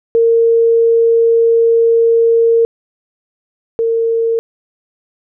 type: tone pair in turn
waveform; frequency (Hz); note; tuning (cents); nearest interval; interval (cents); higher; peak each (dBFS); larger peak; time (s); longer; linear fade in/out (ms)
sine; 460 / 457.1; A#4 / A#4; -23 / -34; unison; 11; first; -7 / -11; first; 0.15-2.65 / 3.79-4.39; first; 0
effects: none